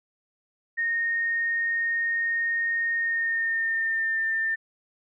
sine tone with pitch glide, 1849 to 1796.4 Hz, A#6 to A6, -15 to +35 cents, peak -23 dBFS, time 0.77-4.56 s, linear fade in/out 20 ms, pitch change -50 cents, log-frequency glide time 2.95-4.19 s, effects none

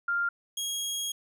sine / 20% pulse tone pair in turn, 1397 / 3284 Hz, F6 / G#7, 0 / -20 cents, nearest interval octave + minor third, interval 1480 cents, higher second, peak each -25 dBFS, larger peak neither, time 0.08-0.29 / 0.57-1.12 s, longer second, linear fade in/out 5 ms, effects none

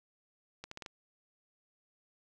accelerating click train, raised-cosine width 0.2 ms, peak -26 dBFS, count 5, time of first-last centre 0.64-0.862 s, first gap 74 ms, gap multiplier 0.81, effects none

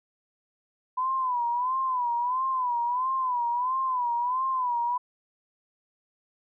sine tone with vibrato, 1000 Hz, B5, 21 cents sharp, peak -24 dBFS, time 0.97-4.98 s, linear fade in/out 10 ms, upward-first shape sine, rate 1.5 Hz, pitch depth 100 cents each way, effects none

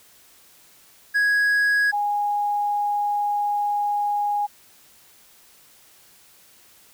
triangle / sine tone pair in turn, 1661.2 / 823.7 Hz, G#6 / G#5, 0 / -14 cents, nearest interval octave, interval 1214 cents, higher first, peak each -15 / -20 dBFS, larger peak first, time 1.14-1.92 / 1.92-4.47 s, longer second, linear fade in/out 20 ms, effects white hiss -53 dBFS RMS until 6.93 s

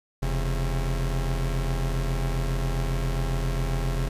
45% pulse tone pair together, 42.4 / 134.6 Hz, E1 / C3, +50 / +49 cents, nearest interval octave + minor sixth, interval 1999 cents, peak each -25 / -29 dBFS, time 0.22-4.09 s, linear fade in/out 10 ms, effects resampled to 32000 Hz + 10-bit

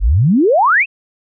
sine exponential sweep, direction up, 42.35 to 2746 Hz, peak -8 dBFS, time 0-0.86 s, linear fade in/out 50 ms, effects none

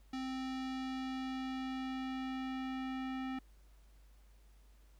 square tone with low-pass filter sweep, 261.6 Hz, C4, in tune, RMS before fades -40 dBFS, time 0.13-3.39 s, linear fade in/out 5 ms, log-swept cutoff 4800 to 2500 Hz, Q 1.2, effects added 50 Hz sine -59 dBFS peak until 4.99 s + pink hiss -72 dBFS RMS until 4.99 s

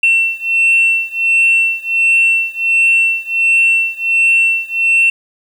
sine beating tone pair, 2700 / 2701.4 Hz, E7 / E7, +41 / +42 cents, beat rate 1.4 Hz, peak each -11 / -12 dBFS, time 0.03-5.1 s, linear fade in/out 5 ms, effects tanh soft clip ceiling -5 dBFS + 7-bit

